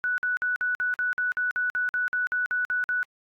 sine tone bursts, 1480 Hz, F#6, in tune, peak -23 dBFS, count 16, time 0.04-3.03 s, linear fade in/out 0 ms, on 140 ms, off 50 ms, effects AAC 64 kbps

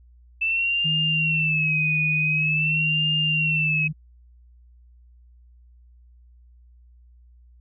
sine tone with vibrato, 2637 Hz, E7, in tune, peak -20 dBFS, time 0.41-3.88 s, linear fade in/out 10 ms, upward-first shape sine, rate 0.46 Hz, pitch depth 110 cents each way
sine tone with pitch glide, 157.1 to 154.67 Hz, D#3 to D#3, +17 to -10 cents, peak -25 dBFS, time 0.84-3.93 s, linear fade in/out 20 ms, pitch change -27 cents, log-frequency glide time 1.11-1.97 s
effects added 60 Hz sine -49 dBFS peak until 7.6 s

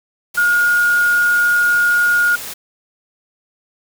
sine tone in noise, 1431 Hz, F6, 42 cents sharp, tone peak -11 dBFS, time 0.37-2.36 s, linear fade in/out 10 ms, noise white, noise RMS -29 dBFS, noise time 0.34-2.54 s, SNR +15 dB, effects none

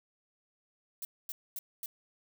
violet noise bursts, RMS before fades -39 dBFS, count 4, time 1.02-1.86 s, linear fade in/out 2 ms, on 30 ms, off 240 ms, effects none

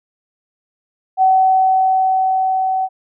sine tone with level ramp, 757 Hz, F#5, 39 cents sharp, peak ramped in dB -8 to -15 dBFS, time 1.17-2.89 s, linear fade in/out 50 ms, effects none

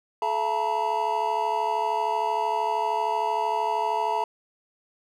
triangle tone cluster, 431.2 / 678 / 884 / 957 Hz, A4 / E5 / A5 / A#5, -35 / +49 / +8 / +45 cents, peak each -30 / -29 / -25 / -25 dBFS, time 0.22-4.24 s, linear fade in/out 2 ms, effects none

